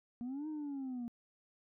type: linear two-way sweep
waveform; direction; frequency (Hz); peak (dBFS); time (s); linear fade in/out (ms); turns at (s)
sine; up then down; 233.1 to 313 to 233.1; -36; 0.21-1.08; 0; 0.48
effects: tanh soft clip ceiling -37 dBFS